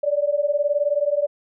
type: beating tone pair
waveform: sine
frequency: 572 / 591 Hz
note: D5 / D5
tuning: -46 / +11 cents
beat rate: 19 Hz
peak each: -21 dBFS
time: 0.03-1.27 s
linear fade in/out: 10 ms
effects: none